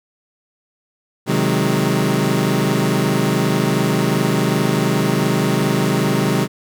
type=chord; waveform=25% pulse; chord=Ab dominant seventh; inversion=first; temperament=equal; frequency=130.81 / 155.56 / 185 / 207.7 Hz; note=C3 / Eb3 / Gb3 / Ab3; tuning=0 / 0 / 0 / 0 cents; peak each=-17 dBFS; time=1.26-6.48 s; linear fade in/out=50 ms; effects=none